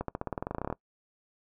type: accelerating click train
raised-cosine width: 1 ms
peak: -18 dBFS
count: 17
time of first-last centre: 0.01-0.726 s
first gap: 73 ms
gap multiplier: 0.93
effects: noise-tail reverb RT60 0.1 s tail -22 dB re dry